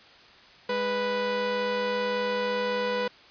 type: tone pair together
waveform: sawtooth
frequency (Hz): 205.2 / 493.9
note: G#3 / B4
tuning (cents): -21 / 0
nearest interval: octave + minor third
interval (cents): 1521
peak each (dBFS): -31 / -22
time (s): 0.69-3.08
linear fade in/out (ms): 5
effects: white hiss -52 dBFS RMS until 3.3 s + resampled to 11025 Hz